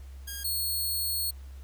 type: tone pair in turn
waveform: 5% pulse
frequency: 1625 / 4338 Hz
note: G#6 / C#8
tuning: -38 / -38 cents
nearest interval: octave + perfect fourth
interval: 1700 cents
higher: second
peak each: -25 / -21 dBFS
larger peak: second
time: 0.27-0.44 / 0.44-1.31 s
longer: second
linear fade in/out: 10 ms
effects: added 67 Hz sine -41 dBFS peak until 1.63 s + pink hiss -60 dBFS RMS until 1.63 s